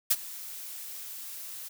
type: noise with ADSR envelope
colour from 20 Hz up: blue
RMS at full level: -21 dBFS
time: 0.1-1.69 s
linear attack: 12 ms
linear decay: 41 ms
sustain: -20 dB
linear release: 16 ms
effects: none